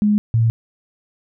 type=tone pair in turn; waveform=sine; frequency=208.6 / 114.07 Hz; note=G#3 / A#2; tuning=+8 / -37 cents; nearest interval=minor seventh; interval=1045 cents; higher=first; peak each=-12 dBFS; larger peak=neither; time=0.02-0.18 / 0.34-0.5 s; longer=neither; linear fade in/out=0 ms; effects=none